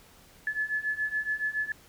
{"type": "beating tone pair", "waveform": "sine", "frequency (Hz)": [1718, 1725.1], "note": ["A6", "A6"], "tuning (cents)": [-42, -35], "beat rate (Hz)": 7.1, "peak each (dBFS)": [-32, -30], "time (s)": [0.47, 1.72], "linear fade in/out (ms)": 2, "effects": ["pink hiss -56 dBFS RMS until 1.88 s"]}